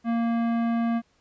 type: tone with tanh clipping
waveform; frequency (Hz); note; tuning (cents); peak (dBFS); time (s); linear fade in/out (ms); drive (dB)
sine; 232; A#3; -8; -24; 0.04-1.02; 50; 16
effects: pink hiss -66 dBFS RMS until 1.2 s + resampled to 16000 Hz